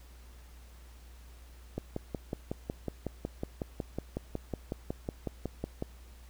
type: click train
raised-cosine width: 2 ms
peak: -20 dBFS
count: 23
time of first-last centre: 1.78-5.824 s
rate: 5.44 Hz
effects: added 60 Hz sine -50 dBFS peak until 6.29 s + pink hiss -60 dBFS RMS until 6.29 s